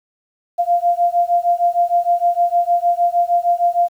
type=beating tone pair; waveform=sine; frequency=693 / 699.5 Hz; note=F5 / F5; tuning=-14 / +3 cents; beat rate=6.5 Hz; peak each=-16 dBFS; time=0.58-3.89 s; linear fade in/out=20 ms; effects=8-bit